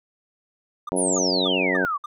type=tone bursts; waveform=triangle; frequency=1206 Hz; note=D6; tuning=46 cents sharp; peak=-27 dBFS; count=5; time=0.87-2.06 s; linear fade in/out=5 ms; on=22 ms; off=270 ms
type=harmonic tone; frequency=92.5 Hz; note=F#2; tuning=in tune; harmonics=2 / 3 / 4 / 5 / 6 / 7 / 8 / 9 / 10; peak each=-30 / -27 / -28 / -29 / -29 / -31 / -36 / -40 / -39 dBFS; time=0.92-1.85 s; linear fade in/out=0 ms
type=exponential sweep; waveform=sine; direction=down; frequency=10620 to 1096 Hz; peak=-22 dBFS; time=0.96-1.98 s; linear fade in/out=20 ms
effects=none